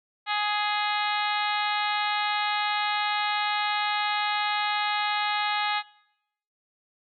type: harmonic tone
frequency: 417.1 Hz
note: G#4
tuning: 7 cents sharp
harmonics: 2 / 3 / 4 / 5 / 6 / 7 / 8 / 9 / 10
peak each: -28 / -31 / -33 / -33 / -36 / -38 / -36 / -36 / -39 dBFS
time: 0.26-5.83 s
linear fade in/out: 50 ms
effects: noise-tail reverb RT60 0.8 s tail -22 dB re dry